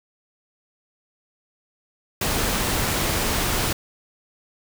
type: noise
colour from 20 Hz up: pink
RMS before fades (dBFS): -23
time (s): 2.21-3.73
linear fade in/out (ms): 5
effects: none